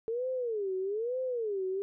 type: tone with vibrato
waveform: sine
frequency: 440 Hz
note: A4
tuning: in tune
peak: -30 dBFS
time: 0.08-1.82 s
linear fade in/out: 0 ms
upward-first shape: sine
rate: 1.1 Hz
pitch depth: 280 cents each way
effects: none